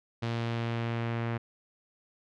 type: tone with low-pass filter sweep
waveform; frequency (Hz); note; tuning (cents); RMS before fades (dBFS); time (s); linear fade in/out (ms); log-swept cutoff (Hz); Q
sawtooth; 116.3; A#2; -4; -32; 0.22-1.38; 10; 4000 to 2100; 1.3
effects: none